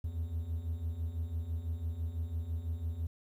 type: beating tone pair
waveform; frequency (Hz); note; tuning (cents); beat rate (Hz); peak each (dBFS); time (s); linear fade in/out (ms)
triangle; 78 / 84; D#2 / E2; +5 / +33; 6; -38 / -33; 0.04-3.07; 5
effects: 11-bit